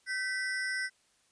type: ring-modulated tone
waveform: square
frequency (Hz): 1755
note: A6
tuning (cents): -5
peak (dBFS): -29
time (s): 0.06-0.9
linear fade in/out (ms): 50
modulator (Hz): 218
effects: white hiss -69 dBFS RMS until 1.31 s + resampled to 22050 Hz